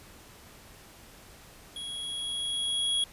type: tone with level ramp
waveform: square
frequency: 3322 Hz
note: G#7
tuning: in tune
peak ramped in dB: -37 to -25 dBFS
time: 1.76-3.04 s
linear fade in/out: 2 ms
effects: pink hiss -52 dBFS RMS until 3.12 s + resampled to 32000 Hz